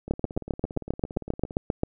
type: two click trains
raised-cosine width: 2 ms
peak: -23 / -10 dBFS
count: 26 / 14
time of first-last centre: 0.08-1.509 / 0.11-1.834 s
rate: 17.5 / 7.54 Hz
effects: none